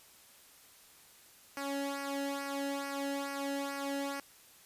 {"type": "tone with flanger", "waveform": "sawtooth", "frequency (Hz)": 278.8, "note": "C#4", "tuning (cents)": 10, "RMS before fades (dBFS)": -37, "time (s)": [1.57, 4.2], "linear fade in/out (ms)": 2, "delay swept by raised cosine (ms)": [0.27, 0.88], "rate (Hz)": 2.3, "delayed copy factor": -0.75, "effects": ["white hiss -59 dBFS RMS until 4.65 s", "resampled to 32000 Hz"]}